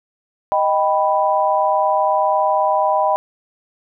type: chord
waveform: sine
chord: Eb augmented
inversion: none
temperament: equal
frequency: 622.3 / 784 / 987.8 Hz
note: Eb5 / G5 / B5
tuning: 0 / 0 / 0 cents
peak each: -18 dBFS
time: 0.52-3.16 s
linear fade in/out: 0 ms
effects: none